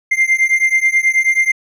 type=beating tone pair; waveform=triangle; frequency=2093 / 2102.3 Hz; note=C7 / C7; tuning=0 / +8 cents; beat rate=9.3 Hz; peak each=-12 / -13 dBFS; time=0.11-1.52 s; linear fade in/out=10 ms; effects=resampled to 32000 Hz